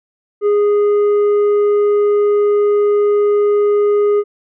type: tone with tanh clipping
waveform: sine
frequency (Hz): 412.6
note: G#4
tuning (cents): -11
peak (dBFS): -11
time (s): 0.41-4.24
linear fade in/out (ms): 50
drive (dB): 5
effects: none